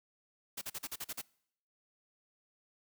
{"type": "noise bursts", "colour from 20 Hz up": "white", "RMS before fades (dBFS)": -40, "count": 8, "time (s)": [0.57, 1.217], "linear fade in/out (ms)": 10, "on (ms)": 45, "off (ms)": 41, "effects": ["noise-tail reverb RT60 0.7 s tail -24 dB re dry"]}